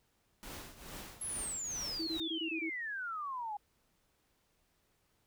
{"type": "noise with tremolo", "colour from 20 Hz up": "pink", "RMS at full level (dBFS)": -45, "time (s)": [0.43, 2.2], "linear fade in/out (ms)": 0, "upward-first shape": "triangle", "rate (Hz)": 2.3, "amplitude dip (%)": 80}
{"type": "exponential sweep", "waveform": "sine", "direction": "down", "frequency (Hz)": [11175, 806], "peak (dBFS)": -37, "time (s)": [1.21, 3.57], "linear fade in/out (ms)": 5}
{"type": "tone bursts", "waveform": "sine", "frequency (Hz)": 324.2, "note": "E4", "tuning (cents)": -29, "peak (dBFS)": -36, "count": 7, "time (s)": [1.99, 2.698], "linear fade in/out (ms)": 10, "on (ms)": 84, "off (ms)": 20}
{"effects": ["pink hiss -75 dBFS RMS until 5.26 s"]}